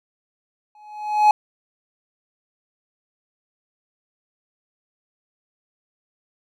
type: tone with exponential growth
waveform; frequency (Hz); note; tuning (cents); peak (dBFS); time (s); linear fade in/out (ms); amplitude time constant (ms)
triangle; 844; G#5; +28; -6; 0.75-1.31; 2; 120
effects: none